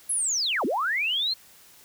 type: linear two-way sweep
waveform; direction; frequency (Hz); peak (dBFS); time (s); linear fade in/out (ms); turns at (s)
sine; down then up; 11175 to 207.7 to 4278; -23; 0.09-1.34; 10; 0.65
effects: white hiss -53 dBFS RMS until 1.84 s